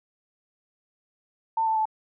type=tone with pitch steps; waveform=sine; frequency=897 / 884.1 / 871.5 Hz; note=A5 / A5 / A5; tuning=+33 / +8 / -17 cents; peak=-21 dBFS; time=1.57-1.855 s; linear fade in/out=5 ms; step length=95 ms; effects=none